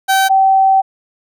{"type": "tone pair in turn", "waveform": ["30% pulse", "sine"], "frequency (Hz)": [771, 771], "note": ["G5", "G5"], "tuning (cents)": [-29, -29], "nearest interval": "unison", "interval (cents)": 0, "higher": "neither", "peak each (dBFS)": -7, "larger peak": "neither", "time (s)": [[0.08, 0.29], [0.29, 0.82]], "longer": "second", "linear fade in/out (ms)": 20, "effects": []}